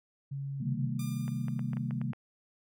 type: tone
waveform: sine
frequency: 138.59 Hz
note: C#3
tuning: in tune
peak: -34 dBFS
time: 0.31-0.88 s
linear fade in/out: 10 ms
type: chord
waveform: sine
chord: C minor seventh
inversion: none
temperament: equal with one note detuned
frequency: 130.81 / 155.56 / 196 / 229.2 Hz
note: C3 / Eb3 / G3 / Bb3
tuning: 0 / 0 / 0 / -29 cents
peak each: -34 / -38 / -39 / -37 dBFS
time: 0.6-2.13 s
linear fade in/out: 10 ms
type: tone with exponential decay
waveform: 5% pulse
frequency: 1199 Hz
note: D6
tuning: 36 cents sharp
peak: -32 dBFS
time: 0.99-2.1 s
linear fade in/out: 5 ms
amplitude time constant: 240 ms
type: clicks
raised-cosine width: 0.5 ms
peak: -31 dBFS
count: 8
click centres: 1.28 / 1.483 / 1.593 / 1.733 / 1.77 / 1.909 / 2.015 / 2.133 s
effects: none